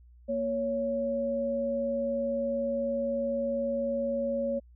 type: tone pair together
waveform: sine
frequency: 234.2 / 557 Hz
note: A#3 / C#5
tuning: +8 / +8 cents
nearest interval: octave + minor third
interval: 1500 cents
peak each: -33 / -28 dBFS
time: 0.28-4.6 s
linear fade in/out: 20 ms
effects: added 60 Hz sine -52 dBFS peak until 4.75 s